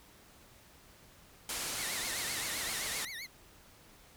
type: low-pass noise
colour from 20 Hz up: white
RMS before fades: -38 dBFS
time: 1.49-3.05 s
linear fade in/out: 2 ms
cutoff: 11000 Hz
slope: 24 dB/octave
type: tone with vibrato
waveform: 25% pulse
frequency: 2000 Hz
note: B6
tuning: 21 cents sharp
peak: -37 dBFS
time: 1.77-3.27 s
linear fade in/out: 20 ms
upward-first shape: triangle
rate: 7.7 Hz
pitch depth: 220 cents each way
effects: pink hiss -59 dBFS RMS until 4.16 s